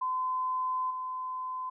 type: tone with level steps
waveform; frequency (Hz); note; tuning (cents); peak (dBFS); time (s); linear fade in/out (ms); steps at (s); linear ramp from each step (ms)
sine; 1023; C6; -39; -28 / -33; 0.01-1.7; 10; 0.9; 10
effects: none